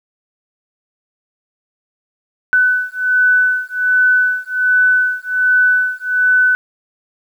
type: beating tone pair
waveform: sine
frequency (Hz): 1499 / 1500.3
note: F#6 / F#6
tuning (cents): +22 / +24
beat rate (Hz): 1.3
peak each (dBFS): -14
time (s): 2.53-6.55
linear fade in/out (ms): 0
effects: 8-bit